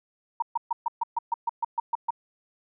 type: tone bursts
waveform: sine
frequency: 932.3 Hz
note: A#5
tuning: in tune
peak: -22 dBFS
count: 12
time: 0.4-2.106 s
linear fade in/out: 5 ms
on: 23 ms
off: 130 ms
effects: none